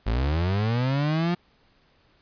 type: linear sweep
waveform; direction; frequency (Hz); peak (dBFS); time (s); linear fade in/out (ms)
35% pulse; up; 51.1 to 177.8; -20; 0.06-1.35; 10
effects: pink hiss -62 dBFS RMS until 2.21 s + resampled to 11025 Hz